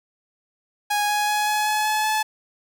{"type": "tone with pitch steps", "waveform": "sawtooth", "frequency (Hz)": [828, 833.8, 839.6, 845.4, 851.3, 857.2, 863.2], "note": ["G#5", "G#5", "G#5", "G#5", "G#5", "A5", "A5"], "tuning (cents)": [-5, 7, 19, 31, 43, -45, -33], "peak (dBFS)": -16, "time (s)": [0.9, 2.23], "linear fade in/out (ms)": 10, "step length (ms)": 190, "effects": []}